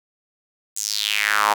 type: tone with high-pass filter sweep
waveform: sawtooth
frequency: 105 Hz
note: G#2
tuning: 19 cents sharp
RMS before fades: -21 dBFS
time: 0.76-1.54 s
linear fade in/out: 10 ms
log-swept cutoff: 7600 to 850 Hz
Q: 3.9
effects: none